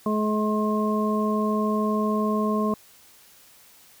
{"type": "harmonic tone", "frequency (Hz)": 213.1, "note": "G#3", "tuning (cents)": 45, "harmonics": [1, 2, 3, 5], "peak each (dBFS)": [-23, -28, -31, -28], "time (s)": [0.06, 2.74], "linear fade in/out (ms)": 2, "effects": ["white hiss -53 dBFS RMS until 4 s"]}